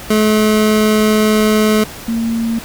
25% pulse / sine tone pair in turn, 214.8 / 228.9 Hz, A3 / A#3, -41 / -31 cents, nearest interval minor second, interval 110 cents, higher second, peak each -6 / -14 dBFS, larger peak first, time 0.1-1.84 / 2.08-2.59 s, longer first, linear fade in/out 5 ms, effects pink hiss -31 dBFS RMS until 2.64 s

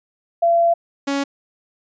sine / sawtooth tone pair in turn, 680 / 278.9 Hz, F5 / C#4, -46 / +11 cents, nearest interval octave + minor third, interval 1543 cents, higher first, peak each -12 / -15 dBFS, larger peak first, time 0.42-0.74 / 1.07-1.24 s, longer first, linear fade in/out 10 ms, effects resampled to 16000 Hz

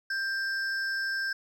triangle tone pair together, 1583 / 5283 Hz, G6 / E8, +17 / +3 cents, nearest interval octave + major sixth, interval 2086 cents, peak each -27 / -37 dBFS, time 0.1-1.33 s, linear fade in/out 5 ms, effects none

